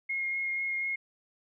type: tone with vibrato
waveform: sine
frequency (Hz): 2148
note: C7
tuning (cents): +45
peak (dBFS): -29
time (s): 0.09-0.96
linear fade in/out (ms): 10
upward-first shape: sine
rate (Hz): 4.1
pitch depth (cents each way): 10
effects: none